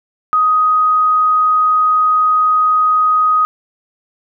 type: tone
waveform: sine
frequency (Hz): 1252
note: D#6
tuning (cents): +10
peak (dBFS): -9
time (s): 0.33-3.45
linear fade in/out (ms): 0
effects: none